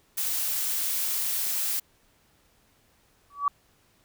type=noise; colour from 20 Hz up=blue; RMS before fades=-28 dBFS; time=0.17-1.8 s; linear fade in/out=10 ms
type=tone with exponential growth; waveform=sine; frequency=1142 Hz; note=D6; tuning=49 cents flat; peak=-17 dBFS; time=3.3-3.48 s; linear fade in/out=2 ms; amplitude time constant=38 ms
effects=pink hiss -64 dBFS RMS until 4.04 s